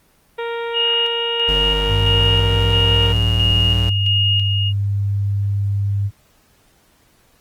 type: harmonic tone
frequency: 466.2 Hz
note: A#4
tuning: in tune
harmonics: 1 / 2 / 3 / 4 / 5 / 6 / 7 / 8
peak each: -23 / -29 / -33 / -35 / -37 / -39 / -40 / -41 dBFS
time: 0.38-3.13 s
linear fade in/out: 10 ms
type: tone with tremolo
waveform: sine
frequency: 2854 Hz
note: F7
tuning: 37 cents sharp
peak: -15 dBFS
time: 0.73-4.73 s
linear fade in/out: 50 ms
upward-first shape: square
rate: 1.5 Hz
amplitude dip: 45%
type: linear sweep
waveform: square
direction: up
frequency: 49 to 61.74 Hz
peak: -20 dBFS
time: 1.48-3.9 s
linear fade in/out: 10 ms
type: tone with pitch glide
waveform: sine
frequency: 99 to 100.38 Hz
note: G2 to G2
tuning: +18 to +42 cents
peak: -16 dBFS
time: 1.87-6.11 s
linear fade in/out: 50 ms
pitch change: +24 cents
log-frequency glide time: 2.87-4.85 s
effects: pink hiss -56 dBFS RMS until 7.4 s + Opus 24 kbps